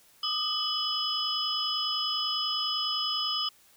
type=tone cluster; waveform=sine; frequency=1205 / 1255 / 3002 / 3341 / 5070 Hz; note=D6 / D#6 / F#7 / G#7 / D#8; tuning=+44 / +15 / +24 / +10 / +32 cents; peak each=-37 / -38 / -31 / -37 / -31 dBFS; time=0.23-3.49 s; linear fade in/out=5 ms; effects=white hiss -60 dBFS RMS until 3.76 s